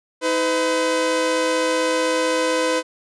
sawtooth tone pair together, 318.6 / 505.7 Hz, D#4 / B4, +41 / +41 cents, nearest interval minor sixth, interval 800 cents, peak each -20 / -15 dBFS, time 0.21-2.83 s, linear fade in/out 50 ms, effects resampled to 22050 Hz

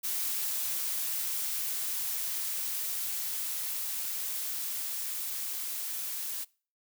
blue noise with level ramp, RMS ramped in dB -32 to -36 dBFS, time 0.03-6.45 s, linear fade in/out 20 ms, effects noise-tail reverb RT60 0.4 s tail -24 dB re dry

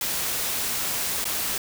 white noise with dropouts, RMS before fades -27 dBFS, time 0.01-1.58 s, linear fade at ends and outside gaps 2 ms, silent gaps 1.243-1.253 s, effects none

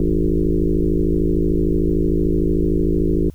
sine tone with frequency modulation, 174.61 Hz, F3, in tune, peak -14 dBFS, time 0-3.3 s, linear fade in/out 2 ms, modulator 53.3 Hz, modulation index 4.2, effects added 76 Hz sine -39 dBFS peak until 3.34 s + white hiss -58 dBFS RMS until 3.34 s

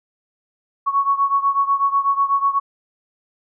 sine beating tone pair, 1108.7 / 1116.8 Hz, C#6 / C#6, 0 / +13 cents, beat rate 8.1 Hz, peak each -17 / -20 dBFS, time 0.86-2.6 s, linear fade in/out 20 ms, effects none

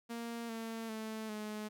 sawtooth tone with pitch steps, 233.1 / 226.1 / 219.3 / 212.6 Hz, A#3 / A3 / A3 / G#3, 0 / +47 / -6 / +41 cents, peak -36 dBFS, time 0.09-1.69 s, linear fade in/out 20 ms, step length 400 ms, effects none

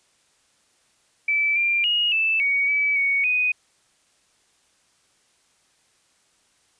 sine tone with pitch steps, 2315 / 2381 / 2875 / 2638 / 2244 / 2292 / 2231 / 2492 Hz, D7 / D7 / F7 / E7 / C#7 / D7 / C#7 / D#7, -25 / +23 / +50 / +1 / +21 / -43 / +11 / +2 cents, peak -18 dBFS, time 1.28-3.52 s, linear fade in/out 5 ms, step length 280 ms, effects white hiss -63 dBFS RMS until 6.79 s + resampled to 22050 Hz

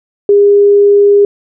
sine tone, 406 Hz, G#4, 39 cents flat, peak -3 dBFS, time 0.29-1.25 s, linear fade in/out 2 ms, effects none

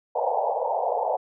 white band-pass noise, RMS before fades -25 dBFS, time 0.15-1.17 s, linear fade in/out 10 ms, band 460 to 920 Hz, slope 96 dB/octave, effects none

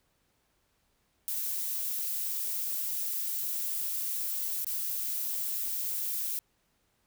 violet noise with dropouts, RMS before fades -33 dBFS, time 1.28-6.39 s, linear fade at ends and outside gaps 0 ms, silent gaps 4.646-4.667 s, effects pink hiss -73 dBFS RMS until 7.06 s

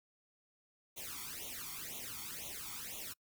white noise with flanger, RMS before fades -45 dBFS, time 0.96-3.14 s, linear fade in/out 20 ms, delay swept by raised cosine 0.3 to 0.91 ms, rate 2 Hz, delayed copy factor +0.95, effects noise-tail reverb RT60 0.1 s tail -26 dB re dry

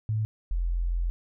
sine tone pair in turn, 108.7 / 43.14 Hz, A2 / F1, -21 / -20 cents, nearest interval octave + major third, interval 1599 cents, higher first, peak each -24 dBFS, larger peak neither, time 0.09-0.25 / 0.51-1.1 s, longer second, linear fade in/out 0 ms, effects none

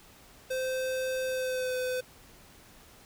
square tone with pitch glide, 518 to 506.8 Hz, C5 to B4, -17 to +45 cents, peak -30 dBFS, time 0.5-2.01 s, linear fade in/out 10 ms, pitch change -38 cents, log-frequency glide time 1.26-1.76 s, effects pink hiss -55 dBFS RMS until 3.05 s

